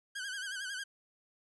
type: tone with vibrato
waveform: sawtooth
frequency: 1561 Hz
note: G6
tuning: 8 cents flat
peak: -34 dBFS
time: 0.15-0.84 s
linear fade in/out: 10 ms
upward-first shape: sine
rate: 11 Hz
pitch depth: 91 cents each way
effects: resampled to 24000 Hz